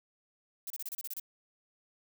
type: noise bursts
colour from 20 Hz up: violet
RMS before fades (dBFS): -39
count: 9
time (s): 0.67-1.198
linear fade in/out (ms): 2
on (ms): 32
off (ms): 30
effects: none